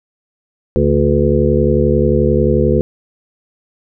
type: harmonic tone with a mistuned harmonic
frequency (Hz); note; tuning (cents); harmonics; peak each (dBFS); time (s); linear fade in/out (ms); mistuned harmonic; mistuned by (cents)
71.3; C#2; +49; 1 / 2 / 3 / 5 / 6 / 7; -17 / -17 / -17 / -17 / -17 / -17; 0.76-2.81; 0; 3; +89
effects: none